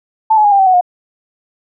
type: tone with pitch steps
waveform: sine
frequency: 880 / 850.5 / 822 / 794.5 / 767.9 / 742.1 / 717.3 Hz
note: A5 / G#5 / G#5 / G5 / G5 / F#5 / F5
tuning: 0 / +41 / -18 / +23 / -36 / +5 / +46 cents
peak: -6 dBFS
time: 0.3-0.811 s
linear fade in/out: 10 ms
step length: 73 ms
effects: none